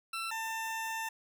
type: tone pair in turn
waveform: 20% pulse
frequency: 1341 / 895 Hz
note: E6 / A5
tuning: +29 / +29 cents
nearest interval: perfect fifth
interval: 700 cents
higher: first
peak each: -30 / -30 dBFS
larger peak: neither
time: 0.13-0.31 / 0.31-1.09 s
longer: second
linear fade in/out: 5 ms
effects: none